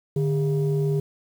sine tone pair together, 148.45 / 404.4 Hz, D3 / G#4, +19 / -46 cents, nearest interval octave + perfect fourth, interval 1735 cents, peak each -20 / -24 dBFS, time 0.16-1 s, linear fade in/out 5 ms, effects tanh soft clip ceiling -15 dBFS + 8-bit

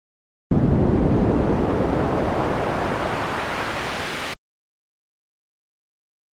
brown noise with band-pass filter sweep, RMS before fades -20 dBFS, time 0.51-4.34 s, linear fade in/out 5 ms, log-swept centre 210 to 2900 Hz, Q 0.75, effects high-pass 60 Hz 12 dB/octave + Opus 24 kbps

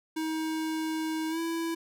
square tone with pitch glide, 317.1 to 331.1 Hz, D#4 to E4, +33 to +8 cents, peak -30 dBFS, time 0.16-1.75 s, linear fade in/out 10 ms, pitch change +75 cents, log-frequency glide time 1.29-1.39 s, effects none

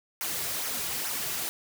white noise with flanger, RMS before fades -32 dBFS, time 0.21-1.49 s, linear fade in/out 0 ms, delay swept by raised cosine 0.24 to 3.94 ms, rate 2.3 Hz, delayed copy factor -0.6, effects none

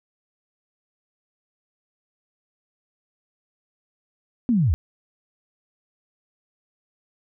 sine linear sweep, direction down, 256.2 to 61.74 Hz, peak -16 dBFS, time 4.49-4.74 s, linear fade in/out 0 ms, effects none

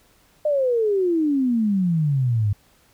sine exponential sweep, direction down, 614 to 99 Hz, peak -17 dBFS, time 0.45-2.53 s, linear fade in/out 5 ms, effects pink hiss -58 dBFS RMS until 2.93 s

